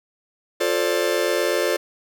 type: chord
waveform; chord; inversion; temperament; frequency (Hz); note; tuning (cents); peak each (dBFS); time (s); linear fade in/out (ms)
45% pulse; D minor seventh; first; just; 352.4 / 440.5 / 528.6 / 587.3; F4 / A4 / C5 / D5; +16 / +2 / +18 / 0; -25; 0.6-1.77; 10
effects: none